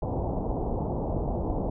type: low-pass noise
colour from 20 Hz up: pink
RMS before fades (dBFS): -29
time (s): 0.02-1.7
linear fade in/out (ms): 5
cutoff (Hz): 890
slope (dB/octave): 48
effects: none